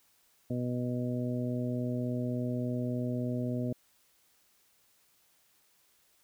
harmonic tone, 123.47 Hz, B2, in tune, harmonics 1 / 2 / 3 / 4 / 5, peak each -34 / -33 / -42 / -42 / -41 dBFS, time 0.5-3.73 s, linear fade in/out 5 ms, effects white hiss -68 dBFS RMS until 6.23 s

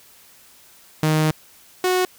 sawtooth tone pair in turn, 155.56 / 367 Hz, D#3 / F#4, 0 / -14 cents, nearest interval octave + minor third, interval 1486 cents, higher second, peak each -12 / -13 dBFS, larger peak first, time 1.03-1.31 / 1.84-2.05 s, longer first, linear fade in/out 2 ms, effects white hiss -50 dBFS RMS until 2.18 s

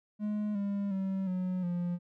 triangle tone with pitch steps, 210 / 200.7 / 191.9 / 183.45 / 175.37 Hz, G#3 / G3 / G3 / F#3 / F3, +19 / +41 / -37 / -15 / +7 cents, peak -28 dBFS, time 0.19-1.99 s, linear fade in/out 50 ms, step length 360 ms, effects none

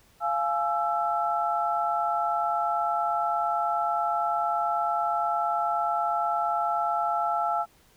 sine tone cluster, 692 / 841 / 1329 Hz, F5 / G#5 / E6, -16 / +22 / +14 cents, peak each -28 dBFS, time 0.2-7.66 s, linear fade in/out 50 ms, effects pink hiss -60 dBFS RMS until 7.96 s

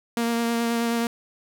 sawtooth tone with vibrato, 233.1 Hz, A#3, in tune, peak -18 dBFS, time 0.17-1.07 s, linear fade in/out 2 ms, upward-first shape triangle, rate 9.4 Hz, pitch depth 17 cents each way, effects none

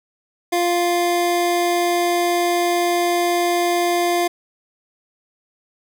square tone pair together, 349 / 698 Hz, F4 / F5, -1 / -1 cents, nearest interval octave, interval 1200 cents, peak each -20 dBFS, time 0.52-4.28 s, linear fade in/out 10 ms, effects none

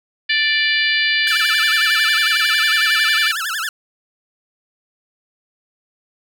harmonic tone, 587.3 Hz, D5, in tune, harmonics 3 / 4 / 5 / 6 / 7 / 8, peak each -18 / -20 / -22 / -24 / -25 / -26 dBFS, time 0.29-3.32 s, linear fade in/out 10 ms
sawtooth tone with vibrato, 1511 Hz, F#6, 36 cents sharp, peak -17 dBFS, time 1.27-3.69 s, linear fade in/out 2 ms, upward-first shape sine, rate 11 Hz, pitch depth 280 cents each way
effects none

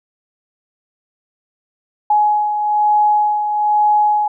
sine beating tone pair, 840 / 841.1 Hz, G#5 / G#5, +19 / +22 cents, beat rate 1.1 Hz, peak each -12 / -21 dBFS, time 2.1-4.28 s, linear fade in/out 5 ms, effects none

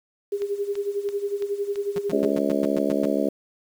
sine tone with tremolo, 404.2 Hz, G#4, 47 cents flat, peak -21 dBFS, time 0.32-2.32 s, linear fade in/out 5 ms, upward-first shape sine, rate 11 Hz, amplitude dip 75%
click train, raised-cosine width 0.2 ms, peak -23 dBFS, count 5, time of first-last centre 0.42-1.758 s, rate 2.99 Hz
sawtooth tone bursts, 179.5 Hz, F3, 48 cents sharp, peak -26 dBFS, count 9, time 1.96-3.056 s, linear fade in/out 0 ms, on 24 ms, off 110 ms
harmonic tone, 70.4 Hz, C#2, 27 cents sharp, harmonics 3 / 4 / 5 / 6 / 7 / 8 / 9, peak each -28 / -25 / -29 / -30 / -31 / -28 / -29 dBFS, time 2.12-3.29 s, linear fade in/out 5 ms
effects 8-bit

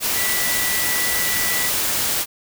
sine tone in noise, 1966 Hz, B6, 8 cents flat, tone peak -25 dBFS, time 0.14-1.71 s, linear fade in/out 50 ms, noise white, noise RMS -21 dBFS, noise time 0-2.26 s, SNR -7 dB, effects none

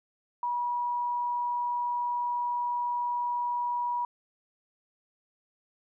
sine tone, 967 Hz, B5, 37 cents flat, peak -27 dBFS, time 0.43-4.05 s, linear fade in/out 2 ms, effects none

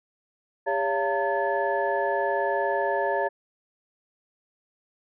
sine tone cluster, 401.3 / 563 / 684 / 906 / 1718 Hz, G4 / C#5 / F5 / A#5 / A6, +41 / +27 / -36 / -50 / -42 cents, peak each -29 / -27 / -29 / -28 / -31 dBFS, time 0.66-3.29 s, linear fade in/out 20 ms, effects tanh soft clip ceiling -12 dBFS

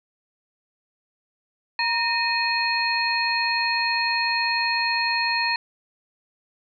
sine tone cluster, 942 / 1836 / 2501 / 4271 Hz, A#5 / A#6 / D#7 / C8, +18 / -27 / +8 / +35 cents, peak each -26 dBFS, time 1.79-5.56 s, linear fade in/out 2 ms, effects none

